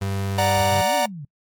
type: tone with vibrato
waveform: 35% pulse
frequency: 98 Hz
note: G2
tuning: in tune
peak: -21 dBFS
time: 0.01-0.82 s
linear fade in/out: 10 ms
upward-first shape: triangle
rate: 20 Hz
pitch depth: 14 cents each way
type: chord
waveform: 45% pulse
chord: D augmented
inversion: none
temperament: equal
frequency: 587.3 / 740 / 932.3 Hz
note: D5 / F#5 / A#5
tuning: 0 / 0 / 0 cents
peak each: -22 / -22 / -23 dBFS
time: 0.38-1.06 s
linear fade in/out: 5 ms
type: exponential two-way sweep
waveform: sine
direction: up then down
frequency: 65.5 to 293.7 to 133.8 Hz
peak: -31 dBFS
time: 0.57-1.25 s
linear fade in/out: 5 ms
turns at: 0.95 s
effects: noise-tail reverb RT60 0.1 s tail -25 dB re dry + MP3 96 kbps